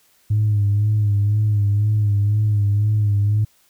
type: tone with vibrato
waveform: sine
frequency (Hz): 104.1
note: G#2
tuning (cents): +5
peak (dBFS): -13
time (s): 0.3-3.45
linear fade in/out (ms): 10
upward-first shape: sine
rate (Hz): 2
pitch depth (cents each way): 47
effects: tanh soft clip ceiling -11 dBFS + white hiss -58 dBFS RMS until 3.69 s